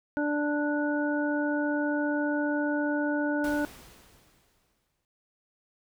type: harmonic tone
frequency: 294.2 Hz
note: D4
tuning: 3 cents sharp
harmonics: 1 / 2 / 3 / 5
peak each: -27 / -32 / -37 / -33 dBFS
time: 0.17-3.65 s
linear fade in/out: 0 ms
type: noise with exponential decay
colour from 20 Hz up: pink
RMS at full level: -41 dBFS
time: 3.44-5.05 s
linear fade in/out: 1 ms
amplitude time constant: 350 ms
effects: none